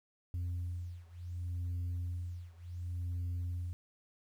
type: beating tone pair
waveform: sine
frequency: 87.6 / 88.28 Hz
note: F2 / F2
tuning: +6 / +19 cents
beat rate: 0.68 Hz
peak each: -37 / -38 dBFS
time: 0.34-3.73 s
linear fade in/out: 0 ms
effects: tanh soft clip ceiling -33 dBFS + 11-bit